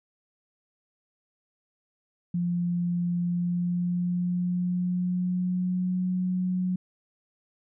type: tone with pitch glide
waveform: sine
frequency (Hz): 174.61 to 182.87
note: F3 to F#3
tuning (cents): 0 to -20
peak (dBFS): -24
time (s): 2.34-6.76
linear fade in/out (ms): 5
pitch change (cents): +80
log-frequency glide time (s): 3.21-6.03
effects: none